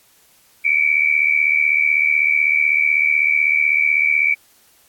sine tone pair together, 2261 / 2337 Hz, C#7 / D7, +34 / -9 cents, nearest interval minor second, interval 57 cents, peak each -16 dBFS, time 0.64-4.35 s, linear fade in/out 20 ms, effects white hiss -54 dBFS RMS until 4.88 s + AAC 64 kbps

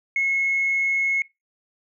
sine tone, 2177 Hz, C#7, 32 cents flat, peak -18 dBFS, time 0.16-1.22 s, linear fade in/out 2 ms, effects noise-tail reverb RT60 0.2 s tail -20 dB re dry + tanh soft clip ceiling -14 dBFS

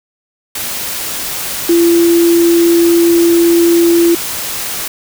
sine tone in noise, 340 Hz, F4, 46 cents flat, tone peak -6 dBFS, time 1.69-4.15 s, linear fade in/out 5 ms, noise white, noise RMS -20 dBFS, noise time 0.55-4.88 s, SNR +11 dB, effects none

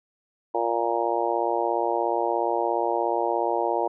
harmonic tone, 117 Hz, A#2, 7 cents sharp, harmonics 3 / 4 / 5 / 6 / 7 / 8, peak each -29 / -29 / -29 / -29 / -29 / -29 dBFS, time 0.54-3.88 s, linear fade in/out 10 ms, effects none

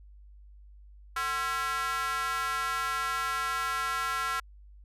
square tone with high-pass filter, 150.4 Hz, D3, 42 cents sharp, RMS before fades -31 dBFS, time 1.16-4.4 s, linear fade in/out 5 ms, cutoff 1300 Hz, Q 4, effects added 50 Hz sine -49 dBFS peak until 4.84 s + resampled to 32000 Hz

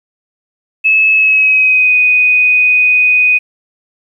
sine tone with pitch glide, 2595 to 2492 Hz, E7 to D#7, -28 to +2 cents, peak -6 dBFS, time 0.84-3.39 s, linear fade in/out 20 ms, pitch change -70 cents, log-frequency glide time 1.11-1.95 s, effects 8-bit

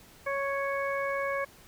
harmonic tone, 554.4 Hz, C#5, in tune, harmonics 1 / 2 / 3 / 4, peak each -31 / -34 / -36 / -37 dBFS, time 0.26-1.45 s, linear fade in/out 10 ms, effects pink hiss -55 dBFS RMS until 1.67 s

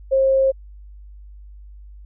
sine tone, 535 Hz, C5, 38 cents sharp, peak -13 dBFS, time 0.11-0.52 s, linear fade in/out 20 ms, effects added 50 Hz sine -38 dBFS peak until 2.05 s

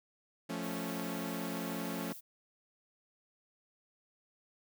sawtooth chord, F augmented, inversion none, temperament equal, 174.61 / 220 / 277.2 Hz, F3 / A3 / C#4, 0 / 0 / 0 cents, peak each -37 dBFS, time 0.49-2.13 s, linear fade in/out 10 ms
violet noise, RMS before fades -49 dBFS, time 0.62-2.21 s, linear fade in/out 20 ms
effects none

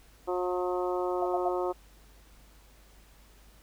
harmonic tone, 180 Hz, F#3, 47 cents flat, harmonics 2 / 3 / 4 / 5 / 6 / 7, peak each -30 / -34 / -36 / -38 / -40 / -41 dBFS, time 0.27-1.73 s, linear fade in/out 20 ms
sine tone bursts, 701 Hz, F5, 6 cents sharp, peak -27 dBFS, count 3, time 1.22-1.488 s, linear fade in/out 5 ms, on 38 ms, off 77 ms
effects added 50 Hz sine -56 dBFS peak until 3.62 s + pink hiss -60 dBFS RMS until 3.62 s

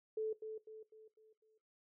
sine tone with echo, 436.5 Hz, A4, 14 cents flat, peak -35 dBFS, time 0.17-0.33 s, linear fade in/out 5 ms, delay 250 ms, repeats 5, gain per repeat -7 dB, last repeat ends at 1.58 s, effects noise-tail reverb RT60 0.2 s tail -18 dB re dry

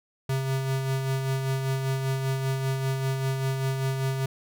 square tone with tremolo, 133.6 Hz, C3, 36 cents sharp, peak -24 dBFS, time 0.29-4.26 s, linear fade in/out 5 ms, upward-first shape sine, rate 5.1 Hz, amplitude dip 40%, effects none

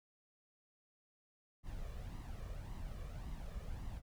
brown noise with flanger, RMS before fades -45 dBFS, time 1.63-4.02 s, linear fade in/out 50 ms, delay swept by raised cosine 1 to 1.75 ms, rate 1.8 Hz, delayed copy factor +0.55, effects none

